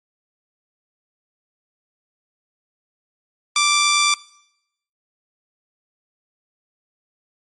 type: tone with amplitude modulation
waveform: 10% pulse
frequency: 1174.7 Hz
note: D6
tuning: in tune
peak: -5 dBFS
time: 3.56-4.14 s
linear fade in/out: 2 ms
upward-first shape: sine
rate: 88.6 Hz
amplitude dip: 25%
effects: noise-tail reverb RT60 0.8 s tail -21 dB re dry + MP3 48 kbps